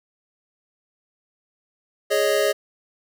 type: chord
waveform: square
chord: Ab suspended fourth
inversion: none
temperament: equal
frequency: 415.3 / 554.4 / 622.3 Hz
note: Ab4 / Db5 / Eb5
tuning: 0 / 0 / 0 cents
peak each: -23 dBFS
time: 2.1-2.53 s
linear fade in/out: 20 ms
effects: none